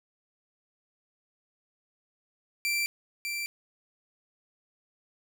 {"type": "tone with echo", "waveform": "sawtooth", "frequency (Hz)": 2349, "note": "D7", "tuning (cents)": 0, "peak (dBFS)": -23, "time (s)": [2.65, 2.86], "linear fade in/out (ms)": 0, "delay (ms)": 600, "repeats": 1, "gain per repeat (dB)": -5, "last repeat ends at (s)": 3.46, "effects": []}